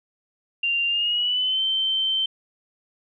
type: tone with pitch glide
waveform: sine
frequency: 2782 to 3105 Hz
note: F7 to G7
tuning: -7 to -17 cents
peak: -20 dBFS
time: 0.63-2.26 s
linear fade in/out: 5 ms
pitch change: +190 cents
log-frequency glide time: 0.87-1.63 s
effects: none